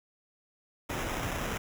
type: noise with sample-and-hold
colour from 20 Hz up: pink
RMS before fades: -34 dBFS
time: 0.89-1.58 s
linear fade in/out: 10 ms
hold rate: 4410 Hz
effects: none